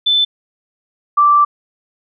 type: tone pair in turn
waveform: sine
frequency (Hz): 3520 / 1170.6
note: A7 / D6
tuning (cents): 0 / -6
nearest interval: octave + perfect fifth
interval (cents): 1906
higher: first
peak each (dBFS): -10 / -7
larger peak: second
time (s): 0.06-0.25 / 1.17-1.45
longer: second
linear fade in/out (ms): 10
effects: none